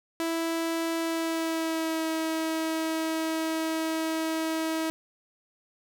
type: tone with pitch glide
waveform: sawtooth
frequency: 329.6 to 321.1 Hz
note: E4 to E4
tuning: 0 to -45 cents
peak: -23 dBFS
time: 0.2-4.9 s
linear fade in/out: 0 ms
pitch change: -45 cents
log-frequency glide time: 0.99-2.08 s
effects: none